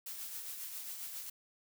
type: noise with tremolo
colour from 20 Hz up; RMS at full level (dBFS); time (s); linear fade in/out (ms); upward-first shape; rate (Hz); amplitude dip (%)
blue; -42; 0.06-1.3; 5; triangle; 7.4; 45
effects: none